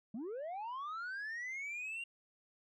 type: linear sweep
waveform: sine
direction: up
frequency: 198.6 to 2794 Hz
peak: -37 dBFS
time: 0.14-2.04 s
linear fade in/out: 5 ms
effects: tanh soft clip ceiling -39 dBFS